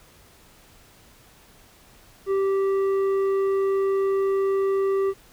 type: tone with tanh clipping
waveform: sine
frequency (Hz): 389.8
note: G4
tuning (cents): -10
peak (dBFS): -21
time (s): 2.26-5.14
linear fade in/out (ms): 50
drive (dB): 8
effects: pink hiss -53 dBFS RMS until 5.32 s